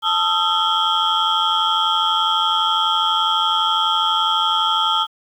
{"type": "tone cluster", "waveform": "sine", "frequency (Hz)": [882, 1259, 1351, 3160, 3335], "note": ["A5", "D#6", "E6", "G7", "G#7"], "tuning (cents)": [4, 20, 42, 13, 7], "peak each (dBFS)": -21, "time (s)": [0.02, 5.07], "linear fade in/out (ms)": 50, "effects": ["tanh soft clip ceiling -8 dBFS", "8-bit"]}